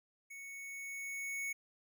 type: tone with level ramp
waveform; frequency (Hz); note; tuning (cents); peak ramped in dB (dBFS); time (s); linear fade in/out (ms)
square; 2217; C#7; 0; -48 to -37; 0.3-1.53; 10
effects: none